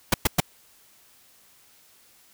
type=noise bursts; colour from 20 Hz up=pink; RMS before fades=-18 dBFS; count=3; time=0.12-0.403 s; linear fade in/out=5 ms; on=21 ms; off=110 ms; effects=white hiss -57 dBFS RMS until 2.33 s